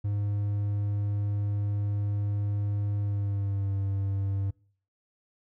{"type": "tone with pitch glide", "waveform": "triangle", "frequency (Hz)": [102.3, 98.25], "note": ["G#2", "G2"], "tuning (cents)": [-26, 4], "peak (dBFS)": -24, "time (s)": [0.04, 4.51], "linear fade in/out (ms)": 10, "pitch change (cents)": -70, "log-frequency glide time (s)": [2.98, 3.74], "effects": ["noise-tail reverb RT60 0.5 s tail -24 dB re dry"]}